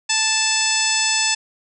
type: harmonic tone with a mistuned harmonic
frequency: 879 Hz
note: A5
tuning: 2 cents flat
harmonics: 1 / 2 / 3 / 4 / 5 / 6 / 7 / 8 / 9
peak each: -28 / -27 / -23 / -26 / -28 / -23 / -27 / -29 / -23 dBFS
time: 0.09-1.35 s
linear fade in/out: 10 ms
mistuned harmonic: 6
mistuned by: -31 cents
effects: none